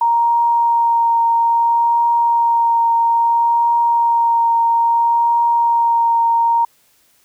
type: tone with vibrato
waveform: sine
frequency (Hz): 932.3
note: A#5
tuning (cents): 0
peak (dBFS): -11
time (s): 0.01-6.65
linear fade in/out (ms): 5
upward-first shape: triangle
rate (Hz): 0.6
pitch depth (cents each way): 12
effects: white hiss -56 dBFS RMS until 7.24 s